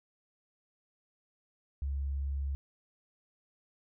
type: tone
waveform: sine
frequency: 69.3 Hz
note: C#2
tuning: in tune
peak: -31 dBFS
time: 1.82-2.55 s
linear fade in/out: 0 ms
effects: none